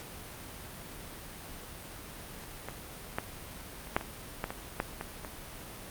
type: clicks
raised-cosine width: 0.5 ms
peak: -30 / -23 / -15 / -30 / -10 / -24 / -16 / -21 / -14 / -21 / -26 dBFS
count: 11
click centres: 2.437 / 2.686 / 3.185 / 3.872 / 3.965 / 4.011 / 4.441 / 4.505 / 4.801 / 5.011 / 5.248 s
effects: pink hiss -45 dBFS RMS until 5.9 s + Opus 48 kbps